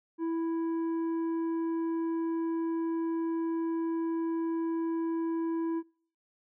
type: tone with tanh clipping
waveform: triangle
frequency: 329.6 Hz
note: E4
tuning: in tune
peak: -30 dBFS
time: 0.18-5.83 s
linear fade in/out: 50 ms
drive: 11 dB
effects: noise-tail reverb RT60 0.5 s tail -25 dB re dry